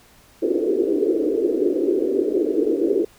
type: band-pass noise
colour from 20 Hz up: pink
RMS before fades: -20 dBFS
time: 0.42-3.05 s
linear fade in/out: 10 ms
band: 310 to 450 Hz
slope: 48 dB/octave
effects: pink hiss -52 dBFS RMS until 3.18 s